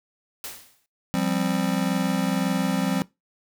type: noise with exponential decay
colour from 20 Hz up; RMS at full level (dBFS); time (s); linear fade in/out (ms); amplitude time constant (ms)
white; -32; 0.44-0.86; 1; 90
type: chord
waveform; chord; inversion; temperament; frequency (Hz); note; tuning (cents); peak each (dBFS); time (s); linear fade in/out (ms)
square; F suspended second; none; just; 174.61 / 196.44 / 261.9; F3 / G3 / C4; 0 / +4 / +2; -27; 1.14-3.02; 0
effects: noise-tail reverb RT60 0.2 s tail -20 dB re dry